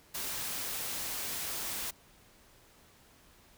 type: noise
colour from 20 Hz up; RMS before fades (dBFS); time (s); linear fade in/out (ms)
white; -37; 0.14-1.91; 10
effects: pink hiss -61 dBFS RMS until 3.57 s